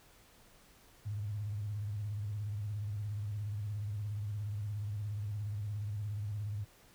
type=tone with vibrato; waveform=sine; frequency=103.83 Hz; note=G#2; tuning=in tune; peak=-35 dBFS; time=1.05-6.65 s; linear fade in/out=20 ms; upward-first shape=square; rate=17 Hz; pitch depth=66 cents each way; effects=pink hiss -62 dBFS RMS until 6.94 s